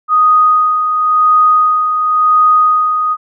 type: tone with tremolo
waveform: sine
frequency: 1244.5 Hz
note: D#6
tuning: in tune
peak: -5 dBFS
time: 0.08-3.17 s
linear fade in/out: 50 ms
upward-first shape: sine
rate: 0.94 Hz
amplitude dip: 50%
effects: none